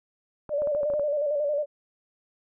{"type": "tone with vibrato", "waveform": "sine", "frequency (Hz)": 586, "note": "D5", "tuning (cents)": -4, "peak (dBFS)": -23, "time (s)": [0.49, 1.66], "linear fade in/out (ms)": 50, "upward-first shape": "square", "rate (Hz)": 11, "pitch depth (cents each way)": 50}
{"type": "clicks", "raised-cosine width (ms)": 1, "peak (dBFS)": -26, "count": 8, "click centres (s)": [0.493, 0.62, 0.673, 0.749, 0.832, 0.901, 0.937, 0.996]}
{"effects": []}